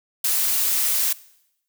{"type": "noise", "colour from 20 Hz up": "blue", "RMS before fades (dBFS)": -21, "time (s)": [0.24, 1.13], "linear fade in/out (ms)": 5, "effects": ["noise-tail reverb RT60 0.8 s tail -20 dB re dry"]}